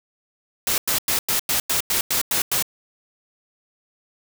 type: noise bursts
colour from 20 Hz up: white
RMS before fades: -21 dBFS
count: 10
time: 0.67-2.625 s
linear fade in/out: 2 ms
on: 110 ms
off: 95 ms
effects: none